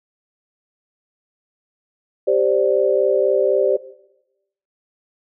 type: chord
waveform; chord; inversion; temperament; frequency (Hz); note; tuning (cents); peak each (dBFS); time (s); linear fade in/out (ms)
sine; G suspended fourth; none; equal; 392 / 523.3 / 587.3; G4 / C5 / D5; 0 / 0 / 0; -18; 2.27-3.77; 10
effects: noise-tail reverb RT60 0.9 s tail -17 dB re dry